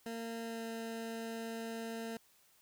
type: tone with pitch glide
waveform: 20% pulse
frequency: 229 to 227.2 Hz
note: A#3 to A#3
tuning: -31 to -44 cents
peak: -35 dBFS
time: 0.06-2.17 s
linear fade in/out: 2 ms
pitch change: -13 cents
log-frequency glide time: 0.43-0.64 s
effects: white hiss -68 dBFS RMS until 2.61 s